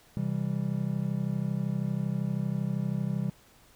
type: chord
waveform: triangle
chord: C major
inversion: none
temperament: just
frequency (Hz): 130.81 / 163.52 / 196.22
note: C3 / E3 / G3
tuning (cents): 0 / -14 / +2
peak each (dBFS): -30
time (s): 0.17-3.3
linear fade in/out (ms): 0
effects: pink hiss -59 dBFS RMS until 3.75 s